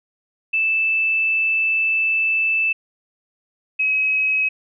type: tone pair in turn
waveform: sine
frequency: 2637 / 2552 Hz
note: E7 / D#7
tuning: 0 / +43 cents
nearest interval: minor second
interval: 57 cents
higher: first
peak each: -16 dBFS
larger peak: neither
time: 0.53-2.73 / 3.79-4.49 s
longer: first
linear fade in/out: 10 ms
effects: none